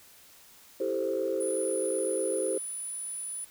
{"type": "chord", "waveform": "sine", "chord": "A minor seventh", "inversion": "second", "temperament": "equal", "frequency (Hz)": [329.6, 392, 440, 523.3], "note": ["E4", "G4", "A4", "C5"], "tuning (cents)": [0, 0, 0, 0], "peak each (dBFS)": [-35, -31, -34, -30], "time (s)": [0.8, 2.58], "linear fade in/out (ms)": 5}
{"type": "tone", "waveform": "sine", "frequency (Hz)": 9956, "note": "D#9", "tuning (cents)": 0, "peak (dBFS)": -34, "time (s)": [1.4, 3.45], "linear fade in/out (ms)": 10}
{"effects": ["tanh soft clip ceiling -19 dBFS", "white hiss -55 dBFS RMS until 3.5 s"]}